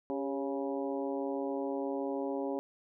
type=harmonic tone with a mistuned harmonic; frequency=138.59 Hz; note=C#3; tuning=in tune; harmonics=2 / 3 / 4 / 5 / 6 / 7; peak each=-36 / -37 / -38 / -45 / -44 / -47 dBFS; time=0.1-2.59 s; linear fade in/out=0 ms; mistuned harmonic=3; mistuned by=-58 cents; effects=none